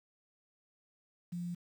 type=tone with quantisation; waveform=sine; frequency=174.61 Hz; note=F3; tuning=in tune; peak=-36 dBFS; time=1.32-1.55 s; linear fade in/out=10 ms; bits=10; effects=none